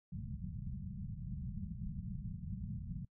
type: low-pass noise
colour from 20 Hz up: white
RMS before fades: -43 dBFS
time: 0.12-3.05 s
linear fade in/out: 5 ms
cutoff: 210 Hz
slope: 96 dB/octave
effects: noise-tail reverb RT60 0.1 s tail -25 dB re dry